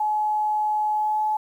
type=tone with pitch glide; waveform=sine; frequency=850 to 856.4 Hz; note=G#5 to A5; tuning=+40 to -47 cents; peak=-20 dBFS; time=0-1.37 s; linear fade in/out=5 ms; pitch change=+13 cents; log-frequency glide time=0.94-1.22 s; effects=9-bit